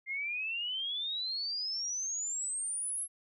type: exponential sweep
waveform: sine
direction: up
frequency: 2093 to 11175 Hz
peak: -33 dBFS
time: 0.06-3.08 s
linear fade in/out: 50 ms
effects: none